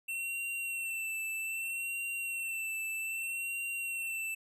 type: tone with vibrato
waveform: square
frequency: 2700 Hz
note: E7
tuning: 41 cents sharp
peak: -35 dBFS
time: 0.08-4.35 s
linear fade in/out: 10 ms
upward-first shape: sine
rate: 0.63 Hz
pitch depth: 36 cents each way
effects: none